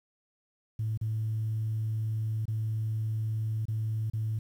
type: tone with dropouts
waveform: sine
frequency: 109.8 Hz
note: A2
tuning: 3 cents flat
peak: -27 dBFS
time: 0.79-4.39 s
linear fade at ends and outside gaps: 5 ms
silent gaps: 0.975-1.012 / 2.455-2.48 / 3.655-3.682 / 4.1-4.134 s
effects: tanh soft clip ceiling -24 dBFS + 10-bit